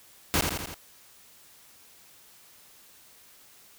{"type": "noise with echo", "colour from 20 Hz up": "pink", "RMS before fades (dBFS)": -24, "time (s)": [0.34, 0.41], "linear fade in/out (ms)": 0, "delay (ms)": 83, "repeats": 4, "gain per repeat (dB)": -4, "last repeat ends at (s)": 0.742, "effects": ["white hiss -55 dBFS RMS until 3.78 s"]}